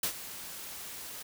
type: noise with ADSR envelope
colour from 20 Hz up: white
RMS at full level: -29 dBFS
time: 0.03-1.23 s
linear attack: 4 ms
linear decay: 86 ms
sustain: -14 dB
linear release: 11 ms
effects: none